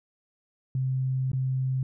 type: tone with dropouts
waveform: sine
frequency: 130.81 Hz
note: C3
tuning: in tune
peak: -24 dBFS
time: 0.75-1.83 s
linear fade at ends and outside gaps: 2 ms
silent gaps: 1.317-1.332 s
effects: none